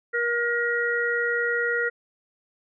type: harmonic tone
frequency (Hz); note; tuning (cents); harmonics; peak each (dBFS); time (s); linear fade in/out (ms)
474.5; A#4; +31; 1 / 3 / 4; -27 / -26 / -26; 0.13-1.9; 20
effects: none